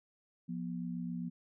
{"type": "tone pair together", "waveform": "sine", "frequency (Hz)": [174.61, 242.1], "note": ["F3", "B3"], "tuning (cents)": [0, -34], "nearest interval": "tritone", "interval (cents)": 566, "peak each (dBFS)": [-38, -40], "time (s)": [0.48, 1.3], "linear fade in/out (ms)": 20, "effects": []}